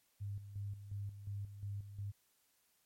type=tone with tremolo; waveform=sine; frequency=100.8 Hz; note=G2; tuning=49 cents sharp; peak=-39 dBFS; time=0.2-2.12 s; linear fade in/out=20 ms; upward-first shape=square; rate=2.8 Hz; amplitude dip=65%; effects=white hiss -75 dBFS RMS until 2.85 s + MP3 64 kbps